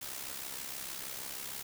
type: noise with amplitude modulation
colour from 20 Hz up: white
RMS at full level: -39 dBFS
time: 0.01-1.63 s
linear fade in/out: 10 ms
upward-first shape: sine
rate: 66.4 Hz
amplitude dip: 60%
effects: none